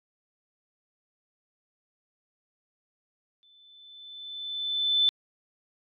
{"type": "tone with exponential growth", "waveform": "sine", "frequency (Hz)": 3519, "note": "A7", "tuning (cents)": 0, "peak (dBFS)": -18, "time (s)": [3.43, 5.09], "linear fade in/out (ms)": 0, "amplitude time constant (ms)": 360, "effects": ["AAC 64 kbps"]}